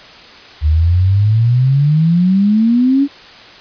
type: exponential sweep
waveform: sine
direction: up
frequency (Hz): 73.42 to 287.2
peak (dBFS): -8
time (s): 0.61-3.08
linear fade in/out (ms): 50
effects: white hiss -37 dBFS RMS until 3.6 s + resampled to 11025 Hz